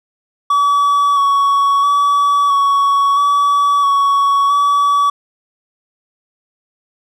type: tone with vibrato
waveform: triangle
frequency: 1131 Hz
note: C#6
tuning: 34 cents sharp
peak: -8 dBFS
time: 0.5-5.1 s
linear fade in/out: 5 ms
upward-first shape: square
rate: 0.75 Hz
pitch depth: 18 cents each way
effects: none